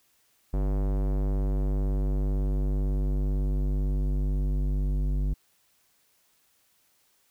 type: tone with low-pass filter sweep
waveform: square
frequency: 49 Hz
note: G1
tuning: in tune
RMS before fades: -26 dBFS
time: 0.53-5.34 s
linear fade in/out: 10 ms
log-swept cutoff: 680 to 220 Hz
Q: 0.77
effects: white hiss -67 dBFS RMS until 7.3 s